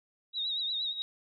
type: tone with vibrato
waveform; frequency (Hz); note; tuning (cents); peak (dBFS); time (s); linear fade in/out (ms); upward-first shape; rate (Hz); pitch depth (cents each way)
sine; 3800; A#7; +33; -30; 0.33-0.95; 50; triangle; 8.5; 79
type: tone with exponential growth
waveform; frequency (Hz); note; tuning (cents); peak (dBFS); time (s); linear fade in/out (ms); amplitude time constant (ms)
sine; 3800; A#7; +33; -28; 0.76-1.02; 0; 55
effects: none